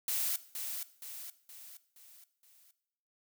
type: noise with echo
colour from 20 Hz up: blue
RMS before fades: -33 dBFS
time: 0.08-0.36 s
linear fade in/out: 2 ms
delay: 470 ms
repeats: 5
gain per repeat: -6 dB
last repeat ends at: 2.71 s
effects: noise-tail reverb RT60 0.8 s tail -17 dB re dry